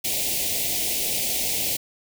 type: band-stop noise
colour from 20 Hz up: white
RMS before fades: -25 dBFS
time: 0.04-1.77 s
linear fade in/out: 10 ms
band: 790 to 2100 Hz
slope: 48 dB/octave
effects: none